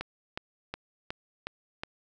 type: click train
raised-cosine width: 0.3 ms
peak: -18 dBFS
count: 6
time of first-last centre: 0.01-1.835 s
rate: 2.74 Hz
effects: none